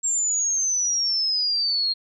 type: exponential sweep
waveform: sine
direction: down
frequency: 7500 to 4213 Hz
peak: -20 dBFS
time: 0.03-1.94 s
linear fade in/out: 20 ms
effects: none